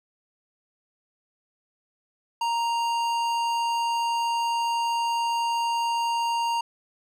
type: tone with tanh clipping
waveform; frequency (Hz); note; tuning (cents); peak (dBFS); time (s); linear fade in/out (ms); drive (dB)
sine; 932.3; A#5; 0; -25; 2.41-6.61; 5; 16
effects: none